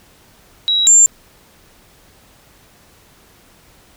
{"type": "tone pair in turn", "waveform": "sine", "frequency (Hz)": [3871, 7307], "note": ["B7", "A#8"], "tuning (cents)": [-35, -36], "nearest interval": "major seventh", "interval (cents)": 1099, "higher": "second", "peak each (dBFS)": [-12, -5], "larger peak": "second", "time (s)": [[0.68, 0.87], [0.87, 1.06]], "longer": "neither", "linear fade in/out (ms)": 0, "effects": ["pink hiss -49 dBFS RMS until 3.96 s"]}